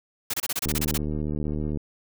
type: noise bursts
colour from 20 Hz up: white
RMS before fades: -27 dBFS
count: 11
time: 0.3-0.977 s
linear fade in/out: 5 ms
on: 37 ms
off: 27 ms
type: click train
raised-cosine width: 3 ms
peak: -17 dBFS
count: 85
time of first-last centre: 0.66-1.773 s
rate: 75.5 Hz
effects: none